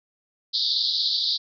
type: band-pass noise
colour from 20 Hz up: pink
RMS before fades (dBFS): -24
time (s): 0.53-1.38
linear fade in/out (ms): 20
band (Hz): 3600 to 4900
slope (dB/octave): 96
effects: none